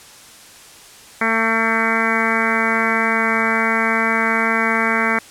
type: harmonic tone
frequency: 225.1 Hz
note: A3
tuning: 40 cents sharp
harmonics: 1 / 2 / 3 / 4 / 5 / 6 / 7 / 8 / 9 / 10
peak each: -23 / -26 / -27 / -26 / -25 / -24 / -23 / -26 / -22 / -24 dBFS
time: 1.21-5.19 s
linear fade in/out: 5 ms
effects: white hiss -42 dBFS RMS until 5.3 s + low-pass 10000 Hz 12 dB/octave